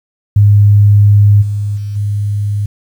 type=tone with level steps; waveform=sine; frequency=102.7 Hz; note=G#2; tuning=19 cents flat; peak=-3 / -13 / -17 / -12 dBFS; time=0.36-2.66 s; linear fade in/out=5 ms; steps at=1.41 / 1.76 / 1.95 s; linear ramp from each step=20 ms; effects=7-bit